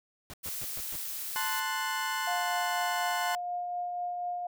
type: noise bursts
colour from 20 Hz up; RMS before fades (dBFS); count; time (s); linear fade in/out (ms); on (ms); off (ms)
pink; -44; 5; 0.3-0.96; 0; 36; 120
type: noise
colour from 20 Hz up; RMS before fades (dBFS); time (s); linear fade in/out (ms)
blue; -37; 0.43-1.61; 20
type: chord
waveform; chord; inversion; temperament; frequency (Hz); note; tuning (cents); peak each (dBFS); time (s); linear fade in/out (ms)
30% pulse; F# diminished; first; equal; 880 / 1046.5 / 1480; A5 / C6 / F#6; 0 / 0 / 0; -32; 1.36-3.35; 0
type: tone with tremolo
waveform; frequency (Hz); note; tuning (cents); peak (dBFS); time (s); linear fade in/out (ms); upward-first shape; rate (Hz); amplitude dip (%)
sine; 710; F5; +28; -30; 2.27-4.47; 5; triangle; 4.1; 30
effects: none